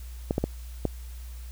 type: clicks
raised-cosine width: 2 ms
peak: -11 dBFS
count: 4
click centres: 0.309 / 0.381 / 0.44 / 0.853 s
effects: added 60 Hz sine -37 dBFS peak until 1.51 s + white hiss -53 dBFS RMS until 1.51 s